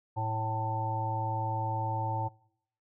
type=harmonic tone with a mistuned harmonic; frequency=110 Hz; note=A2; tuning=in tune; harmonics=1 / 3 / 5 / 7 / 8; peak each=-32 / -44 / -42 / -38 / -33 dBFS; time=0.16-2.29 s; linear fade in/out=20 ms; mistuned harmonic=8; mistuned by=+19 cents; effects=noise-tail reverb RT60 0.7 s tail -23 dB re dry